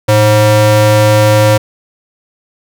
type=ring-modulated tone; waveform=square; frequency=211 Hz; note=G#3; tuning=28 cents sharp; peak=-3 dBFS; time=0.08-1.58 s; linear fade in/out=10 ms; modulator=322 Hz; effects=none